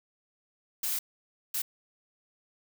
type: noise bursts at uneven times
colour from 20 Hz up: blue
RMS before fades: -31 dBFS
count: 2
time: 0.83-0.99 / 1.54-1.62 s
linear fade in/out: 5 ms
effects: none